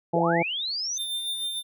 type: harmonic tone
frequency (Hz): 168.7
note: E3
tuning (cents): +40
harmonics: 1 / 2 / 3 / 4 / 5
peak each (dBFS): -27 / -27 / -27 / -27 / -27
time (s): 0.13-0.43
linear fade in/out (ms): 10
type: linear sweep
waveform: sine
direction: up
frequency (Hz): 335.9 to 6272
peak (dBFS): -27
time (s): 0.15-0.98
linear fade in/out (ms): 2
type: tone with tremolo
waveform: square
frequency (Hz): 3599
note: A7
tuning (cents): +38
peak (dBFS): -27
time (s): 0.96-1.63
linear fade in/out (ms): 50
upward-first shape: sine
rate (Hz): 6.6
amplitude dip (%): 40
effects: none